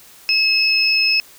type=tone pair together; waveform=sine; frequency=2588 / 5176 Hz; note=E7 / E8; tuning=-32 / -32 cents; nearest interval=octave; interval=1200 cents; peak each=-16 dBFS; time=0.29-1.2 s; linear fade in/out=0 ms; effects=white hiss -45 dBFS RMS until 1.38 s